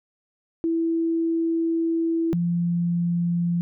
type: tone pair in turn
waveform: sine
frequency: 330 / 172.4 Hz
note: E4 / F3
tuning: +2 / -22 cents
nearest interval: major seventh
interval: 1124 cents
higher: first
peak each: -20 dBFS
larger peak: neither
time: 0.64-2.33 / 2.33-3.61 s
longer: first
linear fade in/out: 0 ms
effects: none